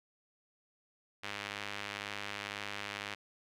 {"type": "tone with band-pass filter", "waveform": "sawtooth", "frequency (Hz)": 102, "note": "G#2", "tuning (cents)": -31, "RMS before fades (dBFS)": -42, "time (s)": [1.23, 3.15], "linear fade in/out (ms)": 10, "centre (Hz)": 2500, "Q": 1.2, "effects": []}